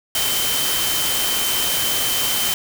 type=tone in noise; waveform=sine; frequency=3089 Hz; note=G7; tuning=26 cents flat; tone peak=-24 dBFS; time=0.15-2.54 s; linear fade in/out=2 ms; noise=white; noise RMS=-21 dBFS; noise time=0.15-2.54 s; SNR=-6 dB; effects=none